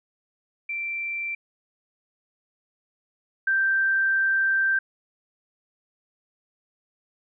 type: tone pair in turn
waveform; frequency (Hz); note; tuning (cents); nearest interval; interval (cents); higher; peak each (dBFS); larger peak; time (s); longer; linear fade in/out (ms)
sine; 2349 / 1567.8; D7 / G6; 0 / 0; perfect fifth; 700; first; -27 / -19; second; 0.69-1.35 / 3.47-4.79; second; 5
effects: none